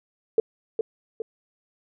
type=tone with echo; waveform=sine; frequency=445.8 Hz; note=A4; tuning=23 cents sharp; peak=-14 dBFS; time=0.38-0.4 s; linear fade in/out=2 ms; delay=410 ms; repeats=2; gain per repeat=-6 dB; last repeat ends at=1.22 s; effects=none